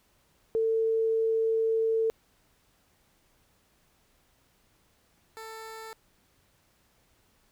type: tone pair in turn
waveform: sine / 15% pulse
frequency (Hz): 447.9 / 444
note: A4 / A4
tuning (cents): +31 / +16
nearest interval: unison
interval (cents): 15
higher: first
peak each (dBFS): -23 / -34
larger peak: first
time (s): 0.55-2.1 / 5.37-5.93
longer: first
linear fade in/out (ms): 0
effects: pink hiss -67 dBFS RMS until 7.51 s